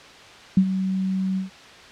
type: tone with ADSR envelope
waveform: sine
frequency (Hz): 189.4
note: F#3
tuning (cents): +41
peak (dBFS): -10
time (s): 0.57-1.5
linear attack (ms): 4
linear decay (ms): 70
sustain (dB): -11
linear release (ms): 130
effects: white hiss -44 dBFS RMS until 1.91 s + low-pass 4000 Hz 12 dB/octave